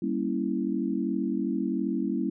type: chord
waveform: sine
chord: G diminished seventh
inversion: none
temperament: equal with one note detuned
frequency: 196 / 234.4 / 277.2 / 329.6 Hz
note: G3 / Bb3 / Db4 / Fb4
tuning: 0 / +10 / 0 / 0 cents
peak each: -31 dBFS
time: 0.02-2.3 s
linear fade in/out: 5 ms
effects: none